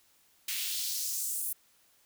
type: noise with high-pass filter sweep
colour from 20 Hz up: white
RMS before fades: -34 dBFS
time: 0.48-1.53 s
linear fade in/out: 5 ms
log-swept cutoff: 2400 to 11000 Hz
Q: 1.8
effects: white hiss -66 dBFS RMS until 2.05 s